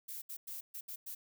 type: noise bursts at uneven times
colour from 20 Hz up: violet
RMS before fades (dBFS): -44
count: 6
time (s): 0.08-0.22 / 0.29-0.37 / 0.47-0.61 / 0.74-0.81 / 0.88-0.96 / 1.06-1.15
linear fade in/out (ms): 10
effects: none